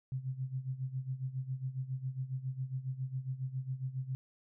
sine tone with tremolo, 130.81 Hz, C3, in tune, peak -32 dBFS, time 0.12-4.15 s, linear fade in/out 0 ms, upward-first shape sine, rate 7.3 Hz, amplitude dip 80%, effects none

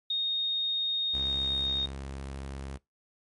sine tone, 3708 Hz, A#7, 10 cents flat, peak -26 dBFS, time 0.1-1.86 s, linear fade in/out 5 ms
sawtooth tone with vibrato, 67.9 Hz, C#2, 35 cents flat, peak -33 dBFS, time 1.13-2.78 s, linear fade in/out 20 ms, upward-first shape sine, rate 14 Hz, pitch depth 16 cents each way
effects noise-tail reverb RT60 0.2 s tail -23 dB re dry + MP3 48 kbps

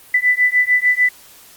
sine beating tone pair, 1987 / 1993.7 Hz, B6 / B6, +10 / +16 cents, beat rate 6.7 Hz, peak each -15 dBFS, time 0.14-1.09 s, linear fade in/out 5 ms, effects white hiss -44 dBFS RMS until 1.56 s + Opus 32 kbps

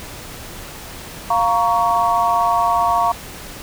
sine chord, Bb minor, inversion second, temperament just, 699.2 / 932.3 / 1118.8 Hz, F5 / Bb5 / Db6, +2 / 0 / +16 cents, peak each -18 dBFS, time 1.3-3.12 s, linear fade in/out 5 ms, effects pink hiss -34 dBFS RMS until 3.62 s

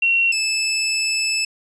sine / 20% pulse tone pair in turn, 2733 / 2621 Hz, F7 / E7, -38 / -11 cents, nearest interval minor second, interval 73 cents, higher first, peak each -14 dBFS, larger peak neither, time 0.02-0.32 / 0.32-1.45 s, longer second, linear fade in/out 5 ms, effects resampled to 22050 Hz + 9-bit

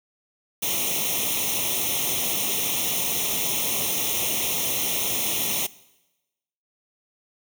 white noise with comb filter, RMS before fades -25 dBFS, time 0.62-5.67 s, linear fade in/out 10 ms, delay 0.32 ms, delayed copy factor +0.9, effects noise-tail reverb RT60 1.0 s tail -20 dB re dry + high-pass 100 Hz 12 dB/octave

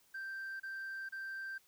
sine tone bursts, 1568 Hz, G6, in tune, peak -38 dBFS, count 3, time 0.14-1.582 s, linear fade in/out 10 ms, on 460 ms, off 31 ms, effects tanh soft clip ceiling -39 dBFS + white hiss -69 dBFS RMS until 1.67 s

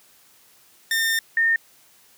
sawtooth / sine tone pair in turn, 1812 / 1824.6 Hz, A#6 / A#6, -50 / -38 cents, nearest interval unison, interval 12 cents, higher second, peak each -16 dBFS, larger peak neither, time 0.91-1.19 / 1.37-1.56 s, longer first, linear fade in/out 2 ms, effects white hiss -55 dBFS RMS until 2.17 s + high-pass 80 Hz 12 dB/octave

